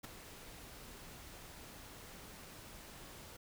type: noise with ADSR envelope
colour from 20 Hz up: pink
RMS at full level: -45 dBFS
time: 0.03-3.37 s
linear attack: 16 ms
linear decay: 9 ms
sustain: -8 dB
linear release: 9 ms
effects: none